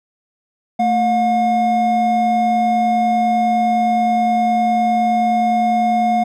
triangle tone pair together, 222.6 / 717.6 Hz, A3 / F5, +20 / +47 cents, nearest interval octave + minor sixth, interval 2027 cents, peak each -17 / -12 dBFS, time 0.79-6.24 s, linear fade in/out 10 ms, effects none

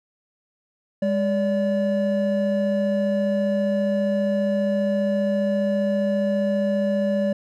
triangle tone pair together, 203.4 / 575.3 Hz, G#3 / D5, -36 / -36 cents, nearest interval octave + tritone, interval 1800 cents, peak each -20 dBFS, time 1.02-7.33 s, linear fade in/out 5 ms, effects none

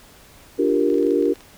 sine chord, G minor seventh, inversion second, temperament equal, 293.7 / 349.2 / 392 / 466.2 Hz, D4 / F4 / G4 / Bb4, 0 / 0 / 0 / 0 cents, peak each -21 / -22 / -21 / -21 dBFS, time 0.58-1.34 s, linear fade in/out 20 ms
clicks, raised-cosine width 0.2 ms, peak -27 dBFS, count 10, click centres 0.901 / 0.942 / 0.983 / 1.028 / 1.068 / 1.108 / 1.225 / 1.256 / 1.357 / 1.407 s
effects pink hiss -48 dBFS RMS until 1.57 s

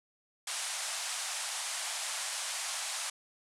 white band-pass noise, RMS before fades -37 dBFS, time 0.47-3.1 s, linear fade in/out 5 ms, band 610 to 10000 Hz, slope 48 dB/octave, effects none

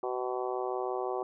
harmonic tone, 125.9 Hz, B2, 34 cents sharp, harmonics 3 / 4 / 5 / 6 / 7 / 8 / 9, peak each -34 / -38 / -40 / -37 / -43 / -43 / -43 dBFS, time 0.03-1.23 s, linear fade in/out 2 ms, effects none

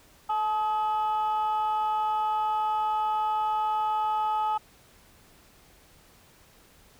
sine tone pair together, 859.9 / 1267 Hz, A5 / D#6, -40 / +31 cents, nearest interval perfect fifth, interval 671 cents, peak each -23 / -29 dBFS, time 0.29-4.58 s, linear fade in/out 10 ms, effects tanh soft clip ceiling -21 dBFS + pink hiss -57 dBFS RMS until 6.99 s

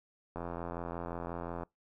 click train, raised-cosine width 1 ms, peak -25 dBFS, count 110, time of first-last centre 0.36-1.633 s, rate 85.6 Hz, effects noise-tail reverb RT60 0.2 s tail -26 dB re dry

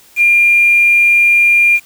sine tone with quantisation, 2400 Hz, D7, 37 cents sharp, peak -6 dBFS, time 0.16-1.8 s, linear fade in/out 50 ms, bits 5, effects white hiss -45 dBFS RMS until 1.85 s

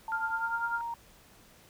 sine tone with pitch glide, 889 to 933.2 Hz, A5 to A#5, +18 to +2 cents, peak -33 dBFS, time 0.08-0.94 s, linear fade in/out 2 ms, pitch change +84 cents, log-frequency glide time 0.27-0.66 s
sine tone with tremolo, 1400 Hz, F6, 4 cents sharp, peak -27 dBFS, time 0.12-0.81 s, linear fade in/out 0 ms, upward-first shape triangle, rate 10 Hz, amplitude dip 90%
effects pink hiss -58 dBFS RMS until 1.69 s

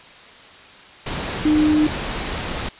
sine tone in noise, 304.6 Hz, D#4, 37 cents flat, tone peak -13 dBFS, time 1.45-1.87 s, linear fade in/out 5 ms, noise pink, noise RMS -26 dBFS, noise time 1.06-2.69 s, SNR +10 dB, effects white hiss -43 dBFS RMS until 2.79 s + resampled to 8000 Hz

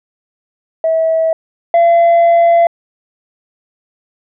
sine tone pair in turn, 648 / 680.3 Hz, E5 / F5, -30 / -46 cents, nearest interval minor second, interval 84 cents, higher second, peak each -9 / -3 dBFS, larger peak second, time 0.84-1.33 / 1.74-2.67 s, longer second, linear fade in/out 2 ms, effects tanh soft clip ceiling -5 dBFS

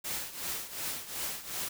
white noise with tremolo, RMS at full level -34 dBFS, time 0.04-1.69 s, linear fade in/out 10 ms, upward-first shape triangle, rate 2.7 Hz, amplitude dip 80%, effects none

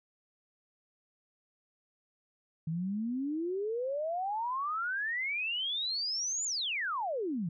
sine exponential two-way sweep, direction up then down, 155.56 to 7190 to 155.56 Hz, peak -31 dBFS, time 2.67-7.49 s, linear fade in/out 5 ms, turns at 6.45 s, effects none

